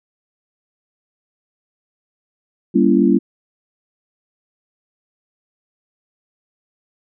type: chord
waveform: sine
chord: G diminished seventh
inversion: none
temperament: just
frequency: 196 / 235.2 / 282.2 / 338.7 Hz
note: G3 / Bb3 / Db4 / Fb4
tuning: 0 / +16 / +31 / +47 cents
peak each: -16 dBFS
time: 2.74-3.19 s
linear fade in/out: 20 ms
effects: none